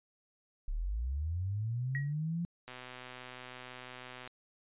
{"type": "linear sweep", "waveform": "sine", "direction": "up", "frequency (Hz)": [32.2, 174.61], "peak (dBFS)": -32, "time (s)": [0.68, 2.45], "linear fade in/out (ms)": 0}
{"type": "tone with exponential decay", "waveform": "sine", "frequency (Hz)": 1903, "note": "A#6", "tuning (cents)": 35, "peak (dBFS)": -32, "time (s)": [1.95, 2.13], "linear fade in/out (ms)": 1, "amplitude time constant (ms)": 39}
{"type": "click train", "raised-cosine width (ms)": 0.3, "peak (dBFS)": -30, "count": 202, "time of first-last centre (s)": [2.68, 4.275], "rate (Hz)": 126}
{"effects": ["resampled to 8000 Hz"]}